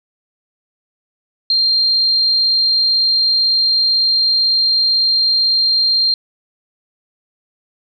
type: tone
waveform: sine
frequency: 4186 Hz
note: C8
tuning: in tune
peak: -11 dBFS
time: 1.5-6.14 s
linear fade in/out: 2 ms
effects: none